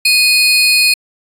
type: tone pair together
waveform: 40% pulse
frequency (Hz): 2489 / 4311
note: D#7 / C#8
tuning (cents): 0 / -49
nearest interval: minor seventh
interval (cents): 951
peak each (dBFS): -10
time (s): 0.05-0.94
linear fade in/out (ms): 5
effects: resampled to 32000 Hz